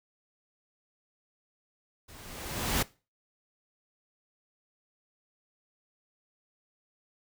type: noise with level ramp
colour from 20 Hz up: pink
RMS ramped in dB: -52 to -26 dBFS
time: 2.08-2.83 s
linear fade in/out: 10 ms
effects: noise-tail reverb RT60 0.3 s tail -20 dB re dry